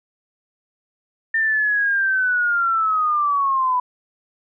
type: linear sweep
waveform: sine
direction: down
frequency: 1809 to 987 Hz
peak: -16 dBFS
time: 1.34-3.8 s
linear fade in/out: 5 ms
effects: none